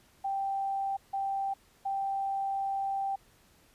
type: tone bursts at uneven times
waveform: sine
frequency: 784 Hz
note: G5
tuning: in tune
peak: -29 dBFS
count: 3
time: 0.24-0.97 / 1.13-1.54 / 1.85-3.16 s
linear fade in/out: 10 ms
effects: pink hiss -63 dBFS RMS until 3.74 s + resampled to 32000 Hz